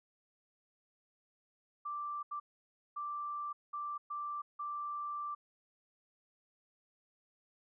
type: tone bursts at uneven times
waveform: sine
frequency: 1174.7 Hz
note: D6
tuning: in tune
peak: -37 dBFS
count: 6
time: 1.85-2.23 / 2.31-2.4 / 2.96-3.53 / 3.73-3.98 / 4.1-4.42 / 4.59-5.35 s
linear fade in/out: 10 ms
effects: none